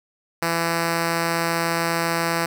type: tone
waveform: 5% pulse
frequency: 167.4 Hz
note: E3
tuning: 27 cents sharp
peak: -9 dBFS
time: 0.42-2.46 s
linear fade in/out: 5 ms
effects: none